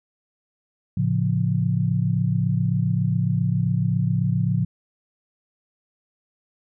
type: chord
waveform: sine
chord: A augmented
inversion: none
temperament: equal with one note detuned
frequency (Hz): 111.21 / 138.59 / 174.61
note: A2 / C#3 / E#3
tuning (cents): +19 / 0 / 0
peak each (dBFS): -23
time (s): 0.97-4.65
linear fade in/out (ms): 5
effects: none